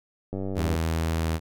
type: click train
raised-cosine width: 2 ms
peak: -19 dBFS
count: 42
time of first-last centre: 0.33-0.754 s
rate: 96.6 Hz
type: tone with pitch glide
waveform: sawtooth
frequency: 81.4 to 80.7 Hz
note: E2 to E2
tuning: -21 to -36 cents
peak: -20 dBFS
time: 0.55-1.4 s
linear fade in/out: 50 ms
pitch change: -15 cents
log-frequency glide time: 1.18-1.28 s
effects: none